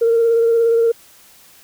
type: tone with vibrato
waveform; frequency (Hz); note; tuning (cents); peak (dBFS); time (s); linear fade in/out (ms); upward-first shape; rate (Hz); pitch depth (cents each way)
sine; 461.2; A#4; -19; -10; 0.01-0.92; 10; sine; 17; 21
effects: tanh soft clip ceiling -7 dBFS + white hiss -47 dBFS RMS until 1.63 s